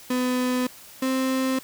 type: tone pair in turn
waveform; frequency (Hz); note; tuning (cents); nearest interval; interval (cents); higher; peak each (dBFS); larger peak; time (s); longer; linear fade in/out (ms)
35% pulse; 251.5 / 262; B3 / C4; +32 / +2; minor second; 70; second; -20; neither; 0.1-0.67 / 1.02-1.59; neither; 5
effects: white hiss -46 dBFS RMS until 1.63 s